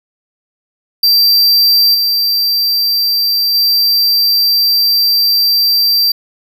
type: tone with level steps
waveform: square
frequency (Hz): 4699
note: D8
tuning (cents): 0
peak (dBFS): -7 / -11 / -9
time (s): 1.03-6.12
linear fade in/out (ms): 5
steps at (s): 1.94 / 3.54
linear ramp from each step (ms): 10
effects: none